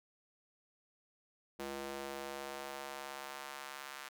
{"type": "tone with high-pass filter sweep", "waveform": "square", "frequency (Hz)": 69.3, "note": "C#2", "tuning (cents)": 0, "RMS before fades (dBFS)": -45, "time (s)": [1.59, 4.09], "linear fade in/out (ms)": 10, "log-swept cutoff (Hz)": [340, 1300], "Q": 1.1, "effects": []}